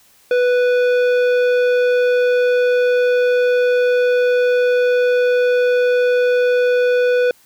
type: tone with tanh clipping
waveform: sine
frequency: 493.9 Hz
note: B4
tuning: in tune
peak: -14 dBFS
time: 0.31-7.31 s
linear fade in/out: 2 ms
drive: 13 dB
effects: white hiss -52 dBFS RMS until 7.45 s